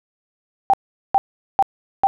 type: tone bursts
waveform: sine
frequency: 784 Hz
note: G5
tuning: in tune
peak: -10 dBFS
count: 4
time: 0.7-2.07 s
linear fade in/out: 0 ms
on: 35 ms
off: 410 ms
effects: none